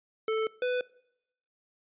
square tone pair in turn, 440 / 497.7 Hz, A4 / B4, 0 / +13 cents, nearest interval major second, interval 213 cents, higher second, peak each -27 dBFS, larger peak neither, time 0.28-0.47 / 0.62-0.81 s, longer neither, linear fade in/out 2 ms, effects noise-tail reverb RT60 0.8 s tail -22 dB re dry + resampled to 8000 Hz

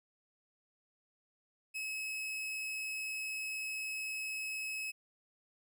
40% pulse tone, 2573 Hz, E7, 43 cents flat, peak -36 dBFS, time 1.74-4.92 s, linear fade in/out 20 ms, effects none

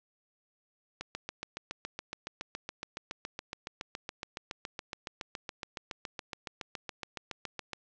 click train, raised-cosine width 0.2 ms, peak -20 dBFS, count 49, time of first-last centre 1.01-7.733 s, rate 7.14 Hz, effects low-pass 7000 Hz 12 dB/octave + 10-bit

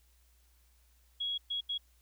sine tone bursts at uneven times, 3323 Hz, G#7, in tune, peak -32 dBFS, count 3, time 1.2-1.38 / 1.5-1.61 / 1.69-1.78 s, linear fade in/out 10 ms, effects added 60 Hz sine -64 dBFS peak until 2.01 s + white hiss -71 dBFS RMS until 2.01 s

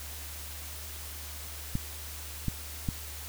clicks, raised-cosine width 5 ms, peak -16 dBFS, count 3, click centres 1.754 / 2.483 / 2.888 s, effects added 74 Hz sine -43 dBFS peak until 3.28 s + white hiss -43 dBFS RMS until 3.28 s

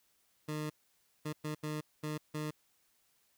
20% pulse tone bursts at uneven times, 152.4 Hz, D#3, 36 cents flat, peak -31 dBFS, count 6, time 0.48-0.7 / 1.25-1.33 / 1.44-1.55 / 1.63-1.81 / 2.03-2.18 / 2.34-2.51 s, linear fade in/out 10 ms, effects white hiss -73 dBFS RMS until 3.37 s

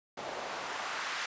white noise with band-pass filter sweep, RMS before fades -38 dBFS, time 0.17-1.26 s, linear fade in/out 5 ms, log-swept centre 550 to 1600 Hz, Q 1.2, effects resampled to 16000 Hz

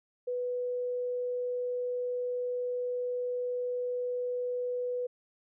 sine tone, 493.9 Hz, B4, in tune, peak -30 dBFS, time 0.27-5.07 s, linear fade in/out 10 ms, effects none

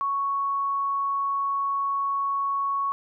sine tone, 1110 Hz, C#6, 2 cents sharp, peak -23 dBFS, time 0.01-2.92 s, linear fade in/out 0 ms, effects none

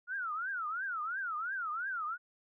sine tone with vibrato, 1396.9 Hz, F6, in tune, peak -34 dBFS, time 0.07-2.18 s, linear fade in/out 50 ms, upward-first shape triangle, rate 2.9 Hz, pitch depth 280 cents each way, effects none

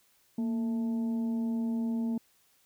harmonic tone with a mistuned harmonic, 220 Hz, A3, in tune, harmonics 1 / 2 / 3 / 4, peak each -28 / -46 / -50 / -52 dBFS, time 0.38-2.18 s, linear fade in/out 5 ms, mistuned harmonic 1, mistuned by +82 cents, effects white hiss -67 dBFS RMS until 2.65 s

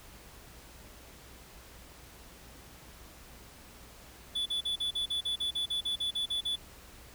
triangle tone bursts, 3453 Hz, A7, 33 cents flat, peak -28 dBFS, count 15, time 4.35-6.56 s, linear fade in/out 10 ms, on 110 ms, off 40 ms, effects added 60 Hz sine -57 dBFS peak until 7.14 s + pink hiss -53 dBFS RMS until 7.14 s

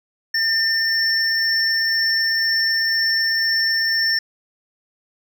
triangle tone pair together, 1804 / 5414 Hz, A6 / E8, +43 / +45 cents, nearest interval octave + perfect fifth, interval 1902 cents, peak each -18 dBFS, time 0.34-4.19 s, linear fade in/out 5 ms, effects none

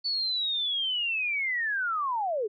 sine linear sweep, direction down, 4499 to 389.8 Hz, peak -26 dBFS, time 0.04-2.48 s, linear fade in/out 20 ms, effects none

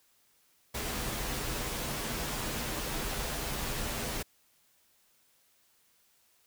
pink noise with comb filter, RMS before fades -35 dBFS, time 0.74-4.23 s, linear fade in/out 10 ms, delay 11 ms, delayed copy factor -0.55, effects white hiss -68 dBFS RMS until 6.46 s

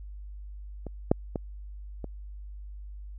clicks, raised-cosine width 2 ms, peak -24 / -6 / -16 / -23 dBFS, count 4, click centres 0.867 / 1.115 / 1.358 / 2.043 s, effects added 50 Hz sine -39 dBFS peak until 3.18 s

